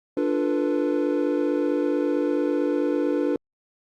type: chord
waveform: triangle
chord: B half-diminished seventh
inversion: first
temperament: equal with one note detuned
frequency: 293.7 / 349.2 / 444.9 / 493.9 Hz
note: D4 / F4 / A4 / B4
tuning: 0 / 0 / +19 / 0 cents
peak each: -22 / -25 / -27 / -25 dBFS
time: 0.17-3.36 s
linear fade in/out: 2 ms
effects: Opus 48 kbps